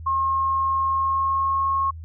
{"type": "tone with pitch glide", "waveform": "sine", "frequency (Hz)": [1075, 1086.9], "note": ["C6", "C#6"], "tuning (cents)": [47, -34], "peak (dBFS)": -19, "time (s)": [0.06, 1.91], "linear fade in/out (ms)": 10, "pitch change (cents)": 19, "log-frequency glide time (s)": [0.88, 1.65], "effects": ["added 81 Hz sine -34 dBFS peak until 2.04 s"]}